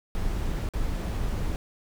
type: noise with dropouts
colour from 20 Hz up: brown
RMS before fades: -28 dBFS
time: 0.15-1.56 s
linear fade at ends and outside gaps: 0 ms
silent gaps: 0.688-0.736 s
effects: none